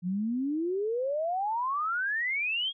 sine exponential sweep, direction up, 171.7 to 3322 Hz, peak -27 dBFS, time 0.02-2.73 s, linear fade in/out 50 ms, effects none

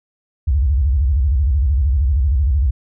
sine tone with vibrato, 68 Hz, C#2, 33 cents flat, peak -12 dBFS, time 0.47-2.71 s, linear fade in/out 10 ms, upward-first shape square, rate 13 Hz, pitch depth 210 cents each way, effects none

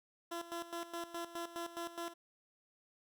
15% pulse tone with tremolo, 340 Hz, F4, 46 cents flat, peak -33 dBFS, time 0.31-2.14 s, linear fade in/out 10 ms, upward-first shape square, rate 4.8 Hz, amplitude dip 75%, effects none

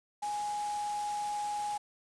sine tone in noise, 830.6 Hz, G#5, in tune, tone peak -32 dBFS, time 0.22-1.78 s, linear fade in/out 10 ms, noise white, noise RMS -45 dBFS, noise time 0.22-1.78 s, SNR +10 dB, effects resampled to 22050 Hz

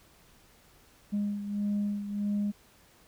sine beating tone pair, 204.6 / 206.2 Hz, G#3 / G#3, -26 / -12 cents, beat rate 1.6 Hz, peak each -28 / -34 dBFS, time 1.12-2.52 s, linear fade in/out 20 ms, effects tanh soft clip ceiling -24 dBFS + pink hiss -60 dBFS RMS until 3.07 s

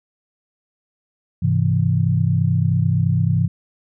sine chord, Ab augmented, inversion none, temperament equal with one note detuned, 101.69 / 130.81 / 164.81 Hz, Ab2 / C3 / E3, -36 / 0 / 0 cents, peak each -19 dBFS, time 1.42-3.48 s, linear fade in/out 10 ms, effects none

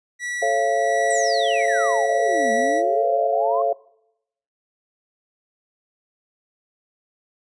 45% pulse tone with tremolo, 1944 Hz, B6, 28 cents flat, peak -25 dBFS, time 0.19-2.83 s, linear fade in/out 50 ms, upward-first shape sine, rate 1.4 Hz, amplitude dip 45%
sine chord, A augmented, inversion none, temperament just, 440 / 550 / 687.5 Hz, A4 / C#5 / E#5, 0 / -14 / -27 cents, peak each -25 / -23 / -20 dBFS, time 0.42-3.73 s, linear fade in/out 5 ms
sine exponential two-way sweep, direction down then up, 8372 to 220 to 1099 Hz, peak -26 dBFS, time 1.1-3.62 s, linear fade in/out 5 ms, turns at 2.52 s
effects noise-tail reverb RT60 0.8 s tail -21 dB re dry + resampled to 22050 Hz

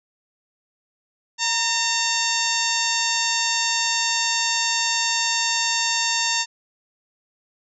harmonic tone with a mistuned harmonic, 910 Hz, A#5, 42 cents flat, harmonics 1 / 2 / 3 / 4 / 5 / 6 / 7 / 8, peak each -28 / -28 / -28 / -28 / -28 / -28 / -28 / -28 dBFS, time 1.38-6.46 s, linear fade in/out 50 ms, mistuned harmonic 1, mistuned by +43 cents, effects none

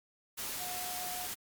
sine tone in noise, 724 Hz, F#5, 38 cents flat, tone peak -42 dBFS, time 0.59-1.27 s, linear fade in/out 20 ms, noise white, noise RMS -39 dBFS, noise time 0.37-1.35 s, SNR -6 dB, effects Opus 48 kbps

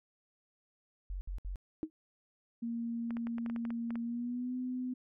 sine tone bursts, 46.25 Hz, F#1, in tune, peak -36 dBFS, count 3, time 1.1-1.558 s, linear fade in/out 0 ms, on 110 ms, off 64 ms
sine tone with exponential decay, 314.6 Hz, D#4, 19 cents sharp, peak -28 dBFS, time 1.83-1.9 s, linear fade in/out 0 ms, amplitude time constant 15 ms
sine tone with pitch glide, 232.9 to 252.5 Hz, A#3 to B3, -1 to +39 cents, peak -34 dBFS, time 2.62-4.94 s, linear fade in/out 10 ms, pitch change +140 cents, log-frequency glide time 4.02-4.55 s
clicks, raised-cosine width 0.5 ms, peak -31 dBFS, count 11, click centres 3.107 / 3.169 / 3.27 / 3.383 / 3.462 / 3.499 / 3.562 / 3.652 / 3.705 / 3.906 / 3.956 s
effects none

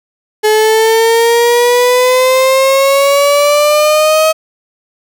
35% pulse exponential sweep, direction up, 426.5 to 636 Hz, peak -5 dBFS, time 0.43-4.33 s, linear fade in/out 20 ms, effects none

